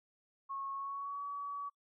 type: tone with pitch glide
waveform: sine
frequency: 1095 to 1136.9 Hz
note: C#6 to C#6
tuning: -22 to +43 cents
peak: -38 dBFS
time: 0.49-1.7 s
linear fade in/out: 20 ms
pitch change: +65 cents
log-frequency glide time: 0.72-1.23 s
effects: noise-tail reverb RT60 0.1 s tail -25 dB re dry